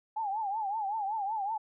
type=tone with vibrato; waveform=sine; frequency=835 Hz; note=G#5; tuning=9 cents sharp; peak=-30 dBFS; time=0.16-1.58 s; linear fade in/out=10 ms; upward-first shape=triangle; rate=5.3 Hz; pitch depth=160 cents each way; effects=none